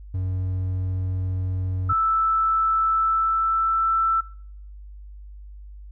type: tone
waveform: triangle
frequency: 92.8 Hz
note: F#2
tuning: 6 cents sharp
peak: -21 dBFS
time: 0.14-1.93 s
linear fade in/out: 5 ms
type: tone with pitch glide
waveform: sine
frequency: 1318.5 to 1330 Hz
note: E6 to E6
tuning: 0 to +15 cents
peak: -18 dBFS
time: 1.89-4.21 s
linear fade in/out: 10 ms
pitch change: +15 cents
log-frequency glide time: 2.93-3.92 s
effects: noise-tail reverb RT60 0.6 s tail -22 dB re dry + added 50 Hz sine -38 dBFS peak until 5.91 s